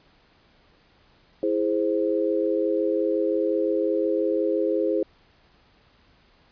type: chord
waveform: sine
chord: E augmented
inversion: none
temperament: equal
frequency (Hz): 329.6 / 415.3 / 523.3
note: E4 / G#4 / B#4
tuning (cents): 0 / 0 / 0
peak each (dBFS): -25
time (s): 1.43-5.03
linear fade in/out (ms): 2
effects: pink hiss -59 dBFS RMS until 6.51 s + resampled to 11025 Hz